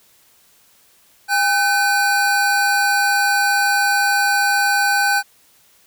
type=tone pair together; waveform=square; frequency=808.7 / 1524 Hz; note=G#5 / G6; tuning=-46 / -49 cents; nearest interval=major seventh; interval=1097 cents; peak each=-19 / -17 dBFS; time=1.28-5.23 s; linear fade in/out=50 ms; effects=white hiss -54 dBFS RMS until 5.86 s